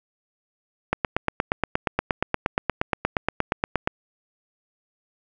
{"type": "click train", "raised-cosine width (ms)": 0.5, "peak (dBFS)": -5, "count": 26, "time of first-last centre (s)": [0.93, 3.875], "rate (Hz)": 8.49, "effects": []}